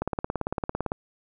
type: click train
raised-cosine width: 1 ms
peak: -13 dBFS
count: 17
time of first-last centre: 0.02-0.919 s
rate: 17.8 Hz
effects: none